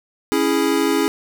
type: chord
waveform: square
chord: C# minor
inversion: none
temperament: equal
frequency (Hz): 277.2 / 329.6 / 415.3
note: C#4 / E4 / G#4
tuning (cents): 0 / 0 / 0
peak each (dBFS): -21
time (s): 0.32-1.08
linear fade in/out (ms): 0
effects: none